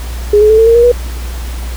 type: tone with pitch steps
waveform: sine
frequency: 415.3 / 426.2 / 437.5 / 449 / 460.8 / 472.9 / 485.4 Hz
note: G#4 / G#4 / A4 / A4 / A#4 / A#4 / B4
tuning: 0 / +45 / -10 / +35 / -20 / +25 / -30 cents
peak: -3 dBFS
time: 0.33-0.918 s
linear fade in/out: 5 ms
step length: 84 ms
effects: added 60 Hz sine -18 dBFS peak until 1.76 s + pink hiss -30 dBFS RMS until 1.76 s